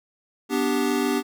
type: chord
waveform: square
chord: G major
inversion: first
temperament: equal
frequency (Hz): 246.9 / 293.7 / 392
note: B3 / D4 / G4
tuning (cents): 0 / 0 / 0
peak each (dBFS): -26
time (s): 0.49-1.23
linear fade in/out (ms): 50
effects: none